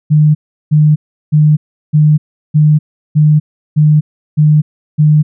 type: tone bursts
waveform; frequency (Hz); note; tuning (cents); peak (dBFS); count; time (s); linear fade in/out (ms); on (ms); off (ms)
sine; 151.7; D#3; -44; -4; 9; 0.1-5.23; 20; 250; 360
effects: none